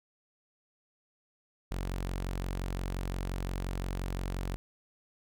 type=tone; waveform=sawtooth; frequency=45.73 Hz; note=F#1; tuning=20 cents flat; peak=-29 dBFS; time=1.71-4.56 s; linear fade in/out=0 ms; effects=none